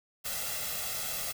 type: noise with comb filter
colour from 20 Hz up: white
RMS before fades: -35 dBFS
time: 0.24-1.33 s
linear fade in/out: 20 ms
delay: 1.5 ms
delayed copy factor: +0.75
effects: none